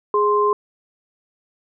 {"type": "tone pair together", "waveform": "sine", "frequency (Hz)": [415.3, 1046.5], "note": ["G#4", "C6"], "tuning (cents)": [0, 0], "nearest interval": "octave + major third", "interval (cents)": 1600, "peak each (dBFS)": -17, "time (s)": [0.14, 0.53], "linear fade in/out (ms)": 2, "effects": []}